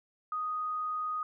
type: tone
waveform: sine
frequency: 1244.5 Hz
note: D#6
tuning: in tune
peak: -31 dBFS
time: 0.32-1.23 s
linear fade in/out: 2 ms
effects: none